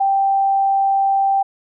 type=tone; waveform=sine; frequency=784 Hz; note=G5; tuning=in tune; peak=-13 dBFS; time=0-1.43 s; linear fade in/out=10 ms; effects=none